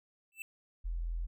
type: tone with exponential growth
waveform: square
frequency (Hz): 2654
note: E7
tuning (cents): +11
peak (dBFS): -36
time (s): 0.32-0.42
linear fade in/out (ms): 1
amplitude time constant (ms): 20
type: tone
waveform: sine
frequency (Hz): 42.11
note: E1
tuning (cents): +38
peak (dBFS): -33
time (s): 0.84-1.27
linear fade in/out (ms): 20
effects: none